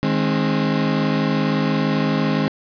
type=chord; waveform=35% pulse; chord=Ab major; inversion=second; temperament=equal with one note detuned; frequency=155.56 / 207.7 / 265.4 Hz; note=Eb3 / Ab3 / C4; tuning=0 / 0 / +25 cents; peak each=-20 dBFS; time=0.03-2.48 s; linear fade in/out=0 ms; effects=resampled to 11025 Hz + 8-bit